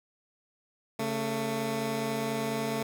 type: tone pair together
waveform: 15% pulse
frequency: 138.59 / 222.9 Hz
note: C#3 / A3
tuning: 0 / +23 cents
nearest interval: minor sixth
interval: 823 cents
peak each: -29 / -24 dBFS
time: 0.99-2.83 s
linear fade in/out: 5 ms
effects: none